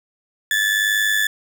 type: tone with amplitude modulation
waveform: 35% pulse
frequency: 1736 Hz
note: A6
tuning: 24 cents flat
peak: -12 dBFS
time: 0.51-1.27 s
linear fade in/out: 2 ms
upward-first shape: sine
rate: 101 Hz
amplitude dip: 55%
effects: none